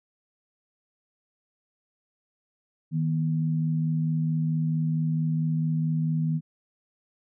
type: tone pair together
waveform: sine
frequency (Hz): 157.9 / 242.4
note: D#3 / B3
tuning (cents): +26 / -32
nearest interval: perfect fifth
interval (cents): 742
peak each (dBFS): -23 / -32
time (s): 2.91-6.41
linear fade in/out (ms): 50
effects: none